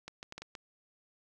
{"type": "clicks", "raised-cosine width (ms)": 0.2, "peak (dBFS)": -26, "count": 6, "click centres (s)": [0.08, 0.229, 0.324, 0.38, 0.42, 0.552], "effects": []}